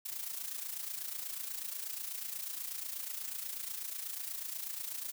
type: noise with amplitude modulation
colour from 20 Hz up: blue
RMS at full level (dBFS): -38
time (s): 0.05-5.12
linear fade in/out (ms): 10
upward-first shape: sine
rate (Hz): 28.2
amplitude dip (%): 65
effects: none